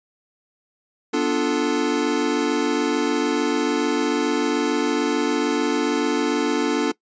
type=chord; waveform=square; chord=B half-diminished seventh; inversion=none; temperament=equal; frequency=246.9 / 293.7 / 349.2 / 440 Hz; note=B3 / D4 / F4 / A4; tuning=0 / 0 / 0 / 0 cents; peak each=-27 / -23 / -27 / -25 dBFS; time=1.13-6.92 s; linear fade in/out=10 ms; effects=noise-tail reverb RT60 0.1 s tail -21 dB re dry + resampled to 16000 Hz